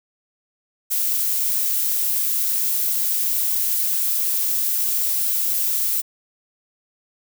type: noise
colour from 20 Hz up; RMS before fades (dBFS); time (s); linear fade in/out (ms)
violet; -21; 0.9-6.02; 20
effects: none